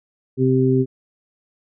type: harmonic tone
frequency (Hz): 130.2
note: C3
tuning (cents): -8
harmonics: 1 / 2 / 3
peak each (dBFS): -18 / -18 / -18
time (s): 0.37-0.86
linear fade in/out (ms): 50
effects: none